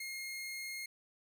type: tone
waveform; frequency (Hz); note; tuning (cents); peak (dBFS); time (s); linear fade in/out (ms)
sawtooth; 2142; C7; +40; -37; 0-0.86; 5
effects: none